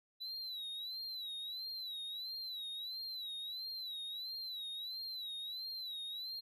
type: tone with vibrato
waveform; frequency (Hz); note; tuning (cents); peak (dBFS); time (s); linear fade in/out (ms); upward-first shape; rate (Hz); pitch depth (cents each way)
triangle; 3951; B7; 0; -40; 0.2-6.41; 20; sine; 1.5; 110
effects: none